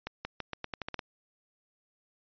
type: accelerating click train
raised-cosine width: 0.3 ms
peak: -19 dBFS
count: 10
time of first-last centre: 0.07-0.992 s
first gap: 180 ms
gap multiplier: 0.85
effects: resampled to 11025 Hz